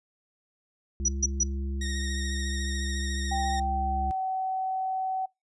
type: harmonic tone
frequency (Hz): 68.1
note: C#2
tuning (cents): -30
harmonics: 1 / 3 / 5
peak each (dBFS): -29 / -39 / -43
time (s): 1-4.11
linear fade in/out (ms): 0
type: tone bursts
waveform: sine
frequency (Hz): 5860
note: F#8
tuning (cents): -18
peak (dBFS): -21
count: 3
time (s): 1.05-1.435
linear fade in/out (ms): 5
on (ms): 35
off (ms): 140
type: tone with vibrato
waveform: 15% pulse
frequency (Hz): 1864.7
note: A#6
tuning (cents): 0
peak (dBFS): -28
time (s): 1.81-3.6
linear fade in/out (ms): 5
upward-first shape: triangle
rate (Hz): 14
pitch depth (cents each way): 36
type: tone with pitch glide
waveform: sine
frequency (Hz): 784 to 756.9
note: G5 to F#5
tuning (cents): 0 to +39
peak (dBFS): -27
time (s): 3.31-5.26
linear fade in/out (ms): 10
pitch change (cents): -61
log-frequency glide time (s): 3.46-4.22
effects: noise-tail reverb RT60 0.2 s tail -25 dB re dry + resampled to 24000 Hz